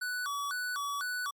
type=tone with vibrato; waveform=square; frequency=1300 Hz; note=E6; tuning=24 cents flat; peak=-33 dBFS; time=0.01-1.31 s; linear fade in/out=10 ms; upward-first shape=square; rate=2 Hz; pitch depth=230 cents each way; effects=MP3 96 kbps